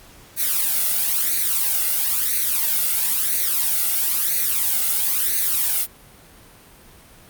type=noise with flanger; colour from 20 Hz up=blue; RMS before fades=-20 dBFS; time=0.36-5.87 s; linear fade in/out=50 ms; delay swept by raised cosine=0.47 to 1.47 ms; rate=1 Hz; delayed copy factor=+0.75; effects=pink hiss -47 dBFS RMS until 7.29 s + Opus 48 kbps